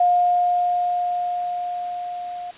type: tone with level ramp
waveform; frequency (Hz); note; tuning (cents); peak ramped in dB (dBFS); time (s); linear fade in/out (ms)
sine; 711; F5; +31; -13 to -29; 0-2.51; 5
effects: white hiss -44 dBFS RMS until 2.57 s + resampled to 8000 Hz